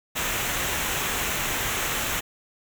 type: noise with comb filter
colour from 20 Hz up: pink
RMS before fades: -27 dBFS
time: 0.15-2.21 s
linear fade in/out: 20 ms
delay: 0.21 ms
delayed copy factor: -0.55
effects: none